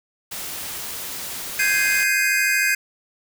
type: noise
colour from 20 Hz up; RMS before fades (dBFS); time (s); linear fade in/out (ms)
white; -31; 0.31-2.04; 10
type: chord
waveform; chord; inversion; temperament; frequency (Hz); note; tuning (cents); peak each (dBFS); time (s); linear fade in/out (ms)
square; Ab major seventh; third; equal; 1568 / 1661.2 / 2093 / 2489; G6 / Ab6 / C7 / Eb7; 0 / 0 / 0 / 0; -24 / -24 / -24 / -23; 1.59-2.75; 5
effects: none